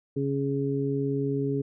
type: harmonic tone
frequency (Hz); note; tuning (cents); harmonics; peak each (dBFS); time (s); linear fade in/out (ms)
138.7; C#3; +1; 1 / 2 / 3; -29 / -29 / -29; 0.16-1.62; 10
effects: none